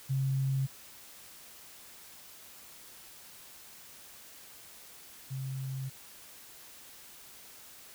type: tone pair in turn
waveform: sine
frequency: 134.4 / 133.09 Hz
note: C3 / C3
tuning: +47 / +30 cents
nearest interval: unison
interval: 17 cents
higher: first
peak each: -27 / -34 dBFS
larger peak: first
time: 0.09-0.67 / 5.3-5.9 s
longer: second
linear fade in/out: 20 ms
effects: white hiss -52 dBFS RMS until 7.94 s